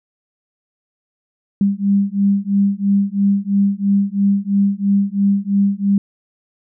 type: beating tone pair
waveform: sine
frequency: 197.8 / 200.8 Hz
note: G3 / G3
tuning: +16 / +42 cents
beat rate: 3 Hz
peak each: -16 dBFS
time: 1.61-5.98 s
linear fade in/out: 2 ms
effects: none